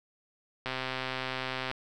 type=click train; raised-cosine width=0.3 ms; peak=-17 dBFS; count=138; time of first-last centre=0.66-1.714 s; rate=130 Hz; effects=none